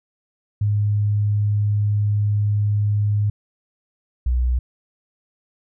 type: tone pair in turn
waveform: sine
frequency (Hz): 103.83 / 61.74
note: G#2 / B1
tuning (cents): 0 / 0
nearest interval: major sixth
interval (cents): 900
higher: first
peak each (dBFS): -16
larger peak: neither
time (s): 0.61-3.3 / 4.26-4.59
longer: first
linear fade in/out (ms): 5
effects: none